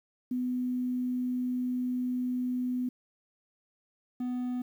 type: tone pair in turn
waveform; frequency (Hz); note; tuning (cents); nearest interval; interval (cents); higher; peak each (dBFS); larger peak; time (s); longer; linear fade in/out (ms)
sine / triangle; 250 / 248.6; B3 / B3; +21 / +12; unison; 9; first; -28; neither; 0.31-2.89 / 4.2-4.62; first; 5
effects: 10-bit